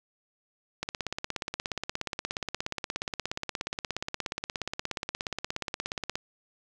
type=click train; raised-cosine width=0.2 ms; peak=-14 dBFS; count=91; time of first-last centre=0.83-6.155 s; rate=16.9 Hz; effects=none